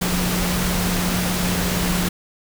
sine tone in noise, 179.6 Hz, F3, 49 cents sharp, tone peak -22 dBFS, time 0.01-2.09 s, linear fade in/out 10 ms, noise pink, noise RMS -23 dBFS, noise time 0.01-2.09 s, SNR -2 dB, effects none

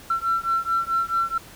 sine beating tone pair, 1349 / 1353.6 Hz, E6 / E6, +40 / +45 cents, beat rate 4.6 Hz, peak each -23 / -23 dBFS, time 0.1-1.38 s, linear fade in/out 5 ms, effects tanh soft clip ceiling -14 dBFS + pink hiss -45 dBFS RMS until 1.55 s

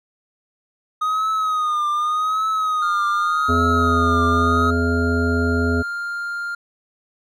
triangle tone with vibrato, 1244.5 Hz, D#6, in tune, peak -16 dBFS, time 1.01-4.71 s, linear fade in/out 10 ms, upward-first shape triangle, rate 0.85 Hz, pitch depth 81 cents each way
triangle tone, 1400 Hz, F6, 4 cents sharp, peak -22 dBFS, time 2.82-6.55 s, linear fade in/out 5 ms
harmonic tone, 84.2 Hz, E2, 37 cents sharp, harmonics 1 / 3 / 5 / 7 / 8, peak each -20 / -21 / -24 / -35 / -32 dBFS, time 3.48-5.83 s, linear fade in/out 20 ms
effects none

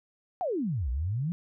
sine exponential two-way sweep, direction down then up, 785 to 58.1 to 180.2 Hz, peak -27 dBFS, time 0.41-1.32 s, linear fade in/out 0 ms, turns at 0.9 s, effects none

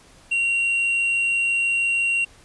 triangle tone, 2753 Hz, F7, 25 cents flat, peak -17 dBFS, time 0.31-2.25 s, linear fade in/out 10 ms, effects pink hiss -51 dBFS RMS until 2.44 s + resampled to 24000 Hz

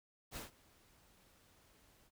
pink noise with ADSR envelope, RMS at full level -44 dBFS, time 0.31-2.11 s, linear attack 53 ms, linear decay 140 ms, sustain -24 dB, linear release 48 ms, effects none

